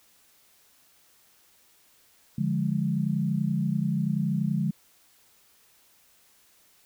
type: chord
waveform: sine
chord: D diminished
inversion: none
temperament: equal with one note detuned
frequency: 146.83 / 175.83 / 207.7 Hz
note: D3 / F3 / Ab3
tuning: 0 / +12 / 0 cents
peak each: -28 dBFS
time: 2.38-4.71 s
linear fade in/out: 5 ms
effects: white hiss -61 dBFS RMS until 6.85 s